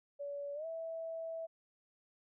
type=tone with pitch glide; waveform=sine; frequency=570 to 654.8 Hz; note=C#5 to E5; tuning=+48 to -12 cents; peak=-39 dBFS; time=0.19-1.47 s; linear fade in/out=20 ms; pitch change=+240 cents; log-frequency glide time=0.54-0.66 s; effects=none

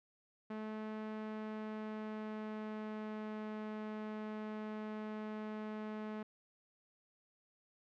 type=tone with pitch glide; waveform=sawtooth; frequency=216.2 to 214.5 Hz; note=A3 to A3; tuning=-30 to -44 cents; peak=-37 dBFS; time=0.5-6.23 s; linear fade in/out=5 ms; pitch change=-14 cents; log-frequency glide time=1.07-3.48 s; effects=low-pass 2000 Hz 12 dB/octave

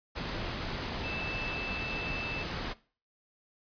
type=tone in noise; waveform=sine; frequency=2637 Hz; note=E7; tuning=in tune; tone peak=-37 dBFS; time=1.03-2.44 s; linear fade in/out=20 ms; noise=pink; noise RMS=-36 dBFS; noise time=0.15-2.74 s; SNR=-4 dB; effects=noise-tail reverb RT60 0.4 s tail -20 dB re dry + resampled to 11025 Hz

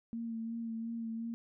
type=tone with vibrato; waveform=sine; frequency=228.4 Hz; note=A#3; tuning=35 cents flat; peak=-36 dBFS; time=0.13-1.34 s; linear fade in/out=0 ms; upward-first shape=sine; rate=2.8 Hz; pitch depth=24 cents each way; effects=none

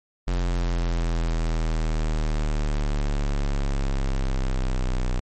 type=exponential sweep; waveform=square; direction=down; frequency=44.5 to 30.87 Hz; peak=-22 dBFS; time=0.27-5.2 s; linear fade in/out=10 ms; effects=MP3 32 kbps

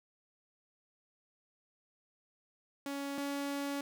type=tone pair in turn; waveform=sawtooth; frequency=280 / 281.9 Hz; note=C#4 / C#4; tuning=+18 / +29 cents; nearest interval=unison; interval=11 cents; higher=second; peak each=-33 / -31 dBFS; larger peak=second; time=2.86-3.18 / 3.18-3.81 s; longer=second; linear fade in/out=2 ms; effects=none

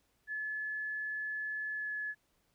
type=tone with pitch glide; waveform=sine; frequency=1719 to 1708.1 Hz; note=A6 to G#6; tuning=-41 to +48 cents; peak=-35 dBFS; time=0.27-2.15 s; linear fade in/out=50 ms; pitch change=-11 cents; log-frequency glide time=1.72-1.9 s; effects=pink hiss -75 dBFS RMS until 2.54 s

